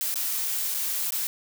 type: noise with dropouts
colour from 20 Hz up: blue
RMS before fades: -28 dBFS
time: 0.01-1.27 s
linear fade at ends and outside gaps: 0 ms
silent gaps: 0.141-0.157 / 0.742-0.746 / 1.106-1.122 s
effects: none